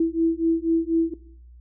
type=beating tone pair; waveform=sine; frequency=327.3 / 331.4 Hz; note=E4 / E4; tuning=-12 / +9 cents; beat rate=4.1 Hz; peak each=-22 dBFS; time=0-1.14 s; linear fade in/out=5 ms; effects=noise-tail reverb RT60 0.7 s tail -19 dB re dry + added 60 Hz sine -44 dBFS peak until 1.6 s